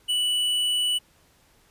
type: tone with tanh clipping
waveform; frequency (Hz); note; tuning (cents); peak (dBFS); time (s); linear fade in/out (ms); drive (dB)
sine; 2960; F#7; 0; -23; 0.08-0.99; 20; 12
effects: pink hiss -60 dBFS RMS until 1.7 s + resampled to 32000 Hz